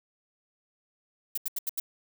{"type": "noise bursts", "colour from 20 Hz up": "violet", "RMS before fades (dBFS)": -30, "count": 5, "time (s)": [1.35, 1.8], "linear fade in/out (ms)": 5, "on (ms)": 26, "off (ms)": 80, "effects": []}